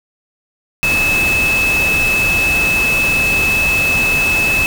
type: tone in noise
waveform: sine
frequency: 2600 Hz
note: E7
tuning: 24 cents flat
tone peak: -12 dBFS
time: 0.83-4.66 s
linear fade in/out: 0 ms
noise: pink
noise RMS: -21 dBFS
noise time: 0.83-4.66 s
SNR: +6 dB
effects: none